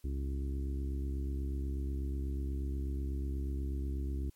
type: harmonic tone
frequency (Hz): 68.2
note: C#2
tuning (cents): -28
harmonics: 1 / 2 / 3 / 4 / 5 / 6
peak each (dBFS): -33 / -46 / -50 / -45 / -47 / -55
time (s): 0.04-4.3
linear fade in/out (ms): 5
effects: white hiss -70 dBFS RMS until 4.35 s + MP3 64 kbps